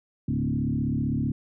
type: tone with frequency modulation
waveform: sine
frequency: 185 Hz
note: F#3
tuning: in tune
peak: -23 dBFS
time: 0.28-1.32 s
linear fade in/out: 5 ms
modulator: 35.6 Hz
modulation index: 2.7
effects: none